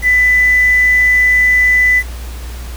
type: tone with quantisation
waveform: sine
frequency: 1995 Hz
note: B6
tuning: 17 cents sharp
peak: -7 dBFS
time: 0.02-2.03 s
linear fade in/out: 50 ms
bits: 5
effects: added 60 Hz sine -23 dBFS peak until 2.76 s + pink hiss -34 dBFS RMS until 2.76 s